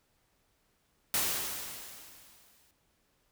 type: noise with exponential decay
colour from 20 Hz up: white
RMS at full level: -28 dBFS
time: 1.14-2.71 s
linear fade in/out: 1 ms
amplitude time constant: 340 ms
effects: pink hiss -73 dBFS RMS until 3.31 s